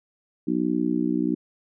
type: harmonic tone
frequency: 61 Hz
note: B1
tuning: 21 cents flat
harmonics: 3 / 4 / 5 / 6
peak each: -29 / -26 / -24 / -31 dBFS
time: 0.47-1.35 s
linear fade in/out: 10 ms
effects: none